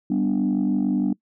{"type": "chord", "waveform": "sine", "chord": "G major", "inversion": "none", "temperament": "equal", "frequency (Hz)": [196, 246.9, 293.7], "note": ["G3", "B3", "D4"], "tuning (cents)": [0, 0, 0], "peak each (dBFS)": -22, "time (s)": [0.1, 1.13], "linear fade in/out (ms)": 5, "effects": ["noise-tail reverb RT60 0.1 s tail -23 dB re dry", "tanh soft clip ceiling -14 dBFS"]}